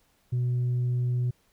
sine tone with tanh clipping, 123.47 Hz, B2, in tune, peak -24 dBFS, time 0.32-1.31 s, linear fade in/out 10 ms, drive 1 dB, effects pink hiss -67 dBFS RMS until 1.52 s

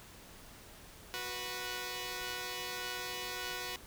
5% pulse tone pair together, 367.9 / 491.1 Hz, F#4 / B4, -10 / -10 cents, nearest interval perfect fourth, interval 500 cents, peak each -30 / -29 dBFS, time 1.14-3.76 s, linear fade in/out 0 ms, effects pink hiss -54 dBFS RMS until 3.86 s

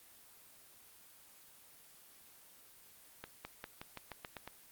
accelerating click train, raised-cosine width 0.3 ms, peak -27 dBFS, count 9, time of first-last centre 3.24-4.476 s, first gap 210 ms, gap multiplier 0.91, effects white hiss -60 dBFS RMS until 4.71 s + Opus 24 kbps

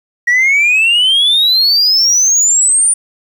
sine exponential sweep, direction up, 1900 to 9397 Hz, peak -5 dBFS, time 0.27-2.94 s, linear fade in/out 10 ms, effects tanh soft clip ceiling -6 dBFS + 7-bit

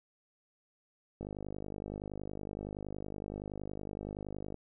click train, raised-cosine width 2 ms, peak -27 dBFS, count 170, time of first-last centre 1.21-4.543 s, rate 50.7 Hz, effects none

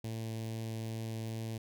sawtooth tone with notch filter, 112.2 Hz, A2, 34 cents sharp, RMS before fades -39 dBFS, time 0.04-1.58 s, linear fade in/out 5 ms, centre 1300 Hz, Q 0.74, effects none

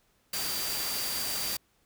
sine tone in noise, 4700 Hz, D8, 1 cent sharp, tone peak -36 dBFS, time 0.33-1.57 s, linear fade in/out 5 ms, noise white, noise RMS -33 dBFS, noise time 0.33-1.57 s, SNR -6 dB, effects pink hiss -69 dBFS RMS until 1.85 s

